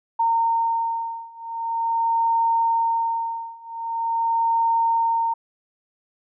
sine beating tone pair, 917 / 917.44 Hz, A#5 / A#5, -29 / -28 cents, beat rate 0.44 Hz, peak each -23 / -22 dBFS, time 0.19-5.34 s, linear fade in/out 10 ms, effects none

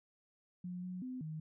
sine tone with pitch steps, 179.3 / 182.2 / 255 / 156.5 Hz, F3 / F#3 / C4 / D#3, +46 / -26 / -44 / +10 cents, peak -40 dBFS, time 0.64-1.4 s, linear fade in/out 5 ms, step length 190 ms, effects none

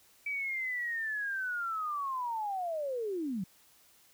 sine linear sweep, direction down, 2308 to 172.8 Hz, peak -32 dBFS, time 0.26-3.44 s, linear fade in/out 5 ms, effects white hiss -63 dBFS RMS until 4.13 s

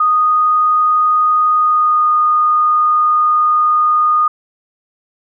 sine tone with pitch glide, 1239 to 1228.3 Hz, D#6 to D#6, -8 to -23 cents, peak -9 dBFS, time 0-4.28 s, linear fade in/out 5 ms, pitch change -15 cents, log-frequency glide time 1.51-2.1 s, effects none

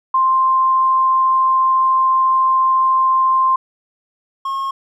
sine / triangle tone pair in turn, 1049 / 1082.2 Hz, C6 / C#6, +4 / -42 cents, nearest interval minor second, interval 54 cents, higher second, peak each -11 / -17 dBFS, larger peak first, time 0.14-3.56 / 4.45-4.71 s, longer first, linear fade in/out 5 ms, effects none

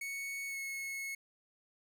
45% pulse tone with pitch glide, 2217 to 2186 Hz, C#7 to C#7, 0 to -25 cents, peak -38 dBFS, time 0.01-1.15 s, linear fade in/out 5 ms, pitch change -25 cents, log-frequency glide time 0.47-0.58 s, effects none

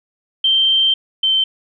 sine tone pair in turn, 3136 / 3104 Hz, G7 / G7, 0 / -18 cents, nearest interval unison, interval 18 cents, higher first, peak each -11 / -12 dBFS, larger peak first, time 0.44-0.94 / 1.23-1.44 s, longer first, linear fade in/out 5 ms, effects none

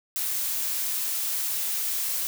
blue noise, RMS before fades -28 dBFS, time 0.16-2.27 s, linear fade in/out 0 ms, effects none

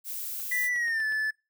violet noise, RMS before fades -35 dBFS, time 0.04-0.7 s, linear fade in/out 50 ms
click train, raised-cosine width 0.3 ms, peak -32 dBFS, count 7, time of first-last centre 0.4-1.123 s, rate 8.3 Hz
triangle tone with pitch glide, 1975.5 to 1739.8 Hz, B6 to A6, 0 to -20 cents, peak -24 dBFS, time 0.51-1.31 s, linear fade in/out 10 ms, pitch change -220 cents, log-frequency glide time 0.71-1.05 s
effects noise-tail reverb RT60 0.3 s tail -25 dB re dry

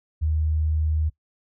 sine tone, 77.78 Hz, D#2, in tune, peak -20 dBFS, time 0.21-1.1 s, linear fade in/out 20 ms, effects noise-tail reverb RT60 0.1 s tail -19 dB re dry

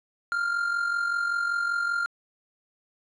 triangle tone with amplitude modulation, 1396.9 Hz, F6, in tune, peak -20 dBFS, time 0.32-2.06 s, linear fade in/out 0 ms, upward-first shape sine, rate 45.2 Hz, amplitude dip 55%, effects resampled to 24000 Hz

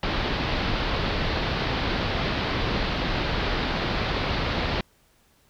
pink low-pass noise, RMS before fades -26 dBFS, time 0.03-4.81 s, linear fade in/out 2 ms, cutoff 4600 Hz, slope 48 dB/octave, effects pink hiss -62 dBFS RMS until 5.49 s

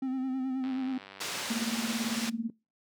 triangle tone with vibrato, 261.2 Hz, C4, 3 cents flat, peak -27 dBFS, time 0.02-0.98 s, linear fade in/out 5 ms, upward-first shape sine, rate 9.4 Hz, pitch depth 38 cents each way
click train, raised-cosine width 0.3 ms, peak -30 dBFS, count 93, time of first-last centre 0.64-1.582 s, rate 97.7 Hz
white low-pass noise, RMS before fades -36 dBFS, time 1.2-2.3 s, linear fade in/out 10 ms, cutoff 5800 Hz, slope 12 dB/octave
sine tone with tremolo, 228.4 Hz, A#3, 35 cents flat, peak -25 dBFS, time 1.5-2.5 s, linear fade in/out 2 ms, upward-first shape triangle, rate 18 Hz, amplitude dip 95%
effects noise-tail reverb RT60 0.3 s tail -24 dB re dry + high-pass 150 Hz 12 dB/octave

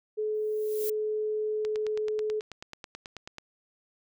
sine tone, 428.4 Hz, A4, 46 cents flat, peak -27 dBFS, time 0.17-2.41 s, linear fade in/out 20 ms
violet noise with exponential growth, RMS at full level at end -33 dBFS, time 0.34-0.9 s, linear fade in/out 5 ms, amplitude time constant 120 ms
click train, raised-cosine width 0.2 ms, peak -23 dBFS, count 17, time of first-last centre 1.65-3.383 s, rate 9.23 Hz
effects none

